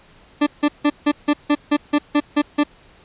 40% pulse tone bursts, 293.7 Hz, D4, in tune, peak -12 dBFS, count 11, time 0.41-2.637 s, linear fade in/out 10 ms, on 57 ms, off 160 ms, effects pink hiss -50 dBFS RMS until 3.04 s + resampled to 8000 Hz

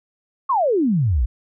sine exponential sweep, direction down, 1152 to 51.3 Hz, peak -15 dBFS, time 0.49-1.26 s, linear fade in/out 10 ms, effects none

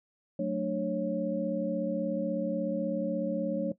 sine tone cluster, 185.6 / 222 / 296.2 / 550 Hz, F#3 / A3 / D4 / C#5, +6 / +16 / +15 / -14 cents, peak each -34 / -34 / -34 / -31 dBFS, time 0.39-3.72 s, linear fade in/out 5 ms, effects noise-tail reverb RT60 0.1 s tail -17 dB re dry

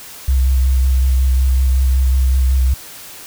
sine tone with vibrato, 65 Hz, C2, 11 cents flat, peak -10 dBFS, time 0.28-2.74 s, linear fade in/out 5 ms, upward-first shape square, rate 5.4 Hz, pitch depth 19 cents each way, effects white hiss -35 dBFS RMS until 3.26 s

